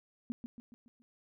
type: tone with echo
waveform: sine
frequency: 236.9 Hz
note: A#3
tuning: 28 cents sharp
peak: -33 dBFS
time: 0.3-0.32 s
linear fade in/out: 0 ms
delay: 140 ms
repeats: 5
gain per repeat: -6 dB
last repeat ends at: 1.02 s
effects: none